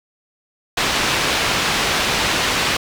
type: low-pass noise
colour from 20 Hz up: white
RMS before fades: -19 dBFS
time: 0.77-2.77 s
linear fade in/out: 5 ms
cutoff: 3700 Hz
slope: 12 dB/octave
effects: none